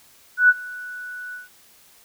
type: tone with ADSR envelope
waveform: sine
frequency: 1480 Hz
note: F#6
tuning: in tune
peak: -8 dBFS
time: 0.37-1.49 s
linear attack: 120 ms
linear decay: 39 ms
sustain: -23 dB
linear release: 150 ms
effects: white hiss -53 dBFS RMS until 2.04 s